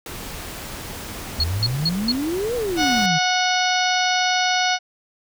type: noise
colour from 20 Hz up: pink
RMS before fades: -33 dBFS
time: 0.06-3.06 s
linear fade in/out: 2 ms
type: exponential two-way sweep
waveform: sine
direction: up then down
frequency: 73.42 to 501 to 150 Hz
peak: -21 dBFS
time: 1.38-3.19 s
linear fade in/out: 20 ms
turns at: 2.55 s
type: tone bursts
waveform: sine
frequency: 4322 Hz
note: C#8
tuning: 45 cents flat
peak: -17 dBFS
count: 4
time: 1.4-2.118 s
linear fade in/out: 2 ms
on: 37 ms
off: 190 ms
type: harmonic tone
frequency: 733 Hz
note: F#5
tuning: 16 cents flat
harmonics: 1 / 2 / 3 / 4 / 5 / 6 / 7 / 8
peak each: -21 / -24 / -26 / -27 / -28 / -29 / -29 / -30 dBFS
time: 2.76-4.79 s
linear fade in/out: 50 ms
effects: none